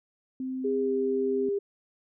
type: tone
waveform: sine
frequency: 260 Hz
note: C4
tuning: 11 cents flat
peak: -30 dBFS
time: 0.4-1.49 s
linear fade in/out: 2 ms
type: tone with pitch glide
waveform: sine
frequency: 407.4 to 401.3 Hz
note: G#4 to G4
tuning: -33 to +41 cents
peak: -25 dBFS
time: 0.64-1.59 s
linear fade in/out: 10 ms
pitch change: -26 cents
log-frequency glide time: 0.8-0.91 s
effects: none